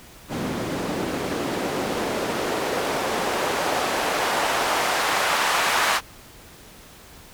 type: noise with band-pass filter sweep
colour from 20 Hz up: white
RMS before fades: -24 dBFS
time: 0.28-6.01 s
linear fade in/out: 50 ms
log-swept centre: 210 to 1200 Hz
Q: 0.98
effects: pink hiss -46 dBFS RMS until 7.33 s